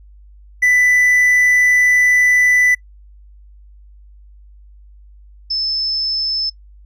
triangle / sine tone pair in turn, 1988 / 5252 Hz, B6 / E8, +11 / -7 cents, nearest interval octave + perfect fourth, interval 1682 cents, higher second, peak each -8 / -16 dBFS, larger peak first, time 0.62-2.75 / 5.5-6.5 s, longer first, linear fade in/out 10 ms, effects noise-tail reverb RT60 0.1 s tail -24 dB re dry + added 50 Hz sine -40 dBFS peak until 6.85 s

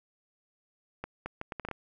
accelerating click train, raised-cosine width 0.5 ms, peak -21 dBFS, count 8, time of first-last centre 1.04-1.713 s, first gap 220 ms, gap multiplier 0.7, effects none

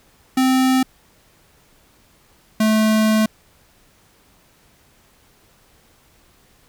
square tone pair in turn, 260 / 217.3 Hz, C4 / A3, -11 / -21 cents, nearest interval minor third, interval 310 cents, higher first, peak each -14 dBFS, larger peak neither, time 0.37-0.83 / 2.6-3.26 s, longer second, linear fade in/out 5 ms, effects pink hiss -55 dBFS RMS until 6.68 s

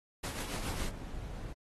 pink noise with tremolo, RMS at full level -38 dBFS, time 0.23-0.9 s, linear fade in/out 10 ms, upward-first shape triangle, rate 7.2 Hz, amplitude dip 55%
brown noise, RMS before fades -41 dBFS, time 0.55-1.53 s, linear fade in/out 5 ms
effects AAC 32 kbps

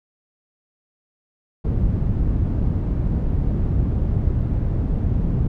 white low-pass noise, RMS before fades -20 dBFS, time 1.64-5.48 s, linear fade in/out 10 ms, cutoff 110 Hz, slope 12 dB/octave, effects none

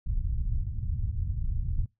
pink low-pass noise, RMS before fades -29 dBFS, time 0.06-1.86 s, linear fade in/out 5 ms, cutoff 110 Hz, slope 24 dB/octave, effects noise-tail reverb RT60 0.2 s tail -24 dB re dry

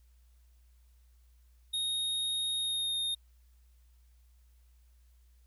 square tone with pitch glide, 3729 to 3688 Hz, A#7 to A#7, 0 to -19 cents, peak -31 dBFS, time 1.73-3.15 s, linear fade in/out 10 ms, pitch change -19 cents, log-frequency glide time 2.57-2.97 s, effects added 60 Hz sine -59 dBFS peak until 5.46 s + white hiss -75 dBFS RMS until 5.46 s

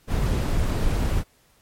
brown noise, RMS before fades -22 dBFS, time 0.07-1.24 s, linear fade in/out 50 ms, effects pink hiss -60 dBFS RMS until 1.61 s + MP3 64 kbps

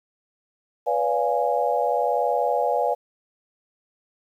sine chord, B diminished seventh, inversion none, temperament equal with one note detuned, 493.9 / 574.9 / 698.5 / 830.6 Hz, B4 / D5 / F5 / Ab5, 0 / -37 / 0 / 0 cents, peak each -25 dBFS, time 0.86-2.95 s, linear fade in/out 20 ms, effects 9-bit

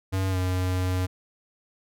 square tone with pitch glide, 95.1 to 91.91 Hz, F#2 to F#2, +48 to -11 cents, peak -24 dBFS, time 0.12-1.07 s, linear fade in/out 20 ms, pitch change -59 cents, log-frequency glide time 0.3-0.37 s, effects none

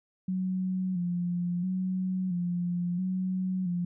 sine tone with vibrato, 180.7 Hz, F#3, 41 cents flat, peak -27 dBFS, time 0.28-3.85 s, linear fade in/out 5 ms, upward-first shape square, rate 0.74 Hz, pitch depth 49 cents each way, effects none

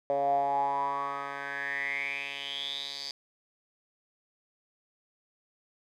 10% pulse tone with band-pass filter sweep, 140 Hz, C#3, 18 cents sharp, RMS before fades -32 dBFS, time 0.1-3.11 s, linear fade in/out 0 ms, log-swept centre 600 to 4700 Hz, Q 8.7, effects none

